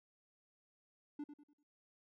triangle tone with echo, 293.1 Hz, D4, 3 cents flat, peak -39 dBFS, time 1.19-1.24 s, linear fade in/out 5 ms, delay 98 ms, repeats 4, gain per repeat -9 dB, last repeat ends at 1.632 s, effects none

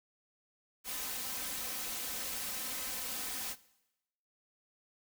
white noise with comb filter, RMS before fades -39 dBFS, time 0.84-3.56 s, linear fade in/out 50 ms, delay 3.9 ms, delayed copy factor +0.7, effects noise-tail reverb RT60 0.9 s tail -19 dB re dry

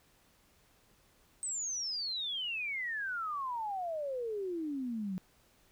sine exponential sweep, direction down, 8320 to 180 Hz, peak -34 dBFS, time 1.43-5.18 s, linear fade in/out 0 ms, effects pink hiss -67 dBFS RMS until 5.71 s

